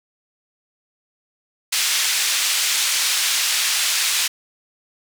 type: band-pass noise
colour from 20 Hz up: pink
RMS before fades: -20 dBFS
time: 1.72-4.28 s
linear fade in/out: 10 ms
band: 2600 to 9700 Hz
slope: 12 dB/octave
effects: none